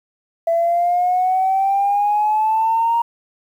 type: exponential sweep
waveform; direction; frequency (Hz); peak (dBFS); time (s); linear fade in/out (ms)
sine; up; 665 to 939; -13; 0.47-3.02; 5
effects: tanh soft clip ceiling -9 dBFS + 8-bit

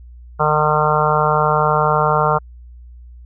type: harmonic tone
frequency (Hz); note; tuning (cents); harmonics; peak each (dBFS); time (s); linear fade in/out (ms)
152; D#3; -40; 1 / 3 / 4 / 5 / 6 / 7 / 8 / 9; -21 / -21 / -21 / -21 / -21 / -21 / -21 / -21; 0.39-2.39; 20
effects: added 60 Hz sine -36 dBFS peak until 3.25 s

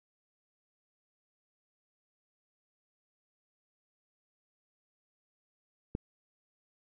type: click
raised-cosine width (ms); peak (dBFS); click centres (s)
3; -20; 5.951
effects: none

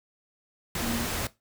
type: tone in noise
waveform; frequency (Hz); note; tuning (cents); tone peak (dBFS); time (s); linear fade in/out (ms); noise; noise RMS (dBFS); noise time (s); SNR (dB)
sine; 232.7; A#3; -3; -29; 0.82-1.05; 2; pink; -31; 0.75-1.27; -1
effects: noise-tail reverb RT60 0.2 s tail -17 dB re dry

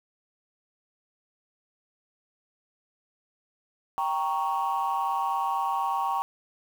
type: chord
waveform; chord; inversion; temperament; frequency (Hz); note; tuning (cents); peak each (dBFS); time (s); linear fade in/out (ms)
sine; G diminished; none; equal; 784 / 932.3 / 1108.7; G5 / Bb5 / Db6; 0 / 0 / 0; -28; 3.98-6.22; 0
effects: tanh soft clip ceiling -19 dBFS + 8-bit

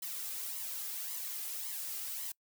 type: noise with flanger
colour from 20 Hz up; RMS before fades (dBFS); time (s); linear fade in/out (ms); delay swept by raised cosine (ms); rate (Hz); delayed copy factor
blue; -40; 0.02-2.32; 5; 0.97 to 2.47; 1.8; +0.65
effects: noise-tail reverb RT60 0.1 s tail -25 dB re dry

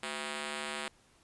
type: ring-modulated tone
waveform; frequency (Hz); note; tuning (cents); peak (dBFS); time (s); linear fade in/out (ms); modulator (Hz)
5% pulse; 293.7; D4; 0; -22; 0.03-0.88; 0; 75.9
effects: pink hiss -65 dBFS RMS until 1.23 s + resampled to 24000 Hz

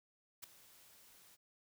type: noise with ADSR envelope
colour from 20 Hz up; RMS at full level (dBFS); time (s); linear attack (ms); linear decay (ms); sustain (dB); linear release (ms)
white; -45; 0.42-1.37; 19; 4; -18; 30
effects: none

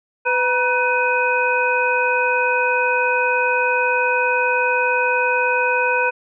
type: harmonic tone with a mistuned harmonic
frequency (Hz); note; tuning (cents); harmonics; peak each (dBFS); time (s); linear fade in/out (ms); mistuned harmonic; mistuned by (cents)
501; B4; +25; 1 / 2 / 3 / 5; -21 / -21 / -21 / -21; 0.25-6.11; 20; 2; -80
effects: none

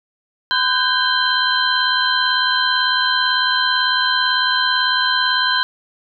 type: tone cluster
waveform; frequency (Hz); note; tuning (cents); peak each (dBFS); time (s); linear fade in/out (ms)
sine; 1015 / 1518 / 1596 / 3136 / 4060; B5 / F#6 / G6 / G7 / B7; +47 / +44 / +31 / 0 / +47; -21; 0.51-5.63; 0
effects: none

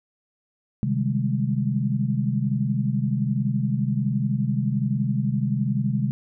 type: chord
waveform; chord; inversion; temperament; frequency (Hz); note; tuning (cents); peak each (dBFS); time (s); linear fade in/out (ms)
sine; Ab major seventh; first; equal with one note detuned; 130.81 / 152.1 / 196 / 207.7; C3 / Eb3 / G3 / Ab3; 0 / -39 / 0 / 0; -24 / -28 / -28 / -26; 0.83-6.11; 0
effects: none

